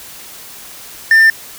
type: tone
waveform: triangle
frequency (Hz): 1793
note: A6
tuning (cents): +32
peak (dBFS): -3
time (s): 1.11-1.3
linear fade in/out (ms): 2
effects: white hiss -34 dBFS RMS until 1.58 s